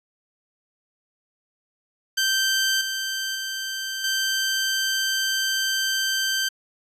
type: tone with level steps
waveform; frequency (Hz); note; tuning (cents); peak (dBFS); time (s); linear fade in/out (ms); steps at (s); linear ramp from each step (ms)
15% pulse; 1559; G6; -10; -13 / -19 / -21 / -15; 2.17-6.49; 10; 2.81 / 3.35 / 4.04; 2
effects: resampled to 32000 Hz